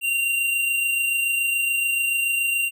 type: tone pair together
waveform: square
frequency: 2767 / 2794 Hz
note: F7 / F7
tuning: -17 / 0 cents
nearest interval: unison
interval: 17 cents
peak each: -21 / -33 dBFS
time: 0.01-2.71 s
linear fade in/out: 50 ms
effects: none